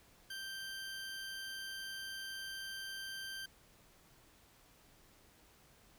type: tone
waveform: 20% pulse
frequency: 1568 Hz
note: G6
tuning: in tune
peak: -38 dBFS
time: 0.3-3.46 s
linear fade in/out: 5 ms
effects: pink hiss -65 dBFS RMS until 5.98 s